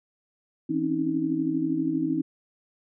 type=tone cluster; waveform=sine; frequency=162.9 / 264.4 / 277 / 316.6 Hz; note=E3 / C4 / C#4 / D#4; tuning=-20 / +18 / -1 / +30 cents; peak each=-34 / -30 / -29 / -26 dBFS; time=0.69-2.22 s; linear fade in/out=10 ms; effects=none